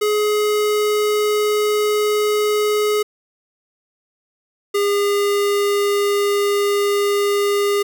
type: tone pair in turn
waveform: square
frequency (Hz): 420.8 / 406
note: G#4 / G#4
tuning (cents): +23 / -39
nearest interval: minor second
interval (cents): 62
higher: first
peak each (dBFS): -16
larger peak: neither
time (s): 0.01-3.03 / 4.74-7.83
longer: second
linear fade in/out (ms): 10
effects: 9-bit